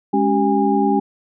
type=tone cluster; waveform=sine; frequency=207.2 / 278.1 / 386.4 / 816 Hz; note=G#3 / C#4 / G4 / G#5; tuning=-4 / +6 / -25 / -31 cents; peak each=-19 / -19 / -20 / -19 dBFS; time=0.13-1 s; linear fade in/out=10 ms; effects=none